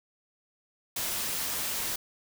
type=noise; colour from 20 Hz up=white; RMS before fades=-32 dBFS; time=0.96-1.96 s; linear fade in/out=5 ms; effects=none